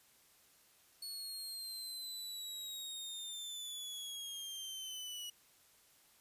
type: linear sweep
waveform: sawtooth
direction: down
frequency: 4387 to 2912 Hz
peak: -40 dBFS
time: 1.02-5.3 s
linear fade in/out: 5 ms
effects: white hiss -67 dBFS RMS until 6.2 s + resampled to 32000 Hz